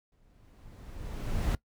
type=noise with exponential growth; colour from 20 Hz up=brown; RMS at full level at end=-26 dBFS; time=0.12-1.55 s; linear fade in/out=2 ms; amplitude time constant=310 ms; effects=noise-tail reverb RT60 0.1 s tail -20 dB re dry